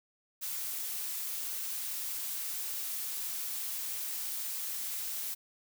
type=noise; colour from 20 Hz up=blue; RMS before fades=-37 dBFS; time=0.41-5.35 s; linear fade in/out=20 ms; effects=none